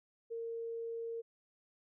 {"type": "tone", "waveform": "sine", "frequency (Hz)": 460, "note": "A#4", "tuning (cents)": -23, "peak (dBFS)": -38, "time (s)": [0.3, 1.22], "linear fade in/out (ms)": 20, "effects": []}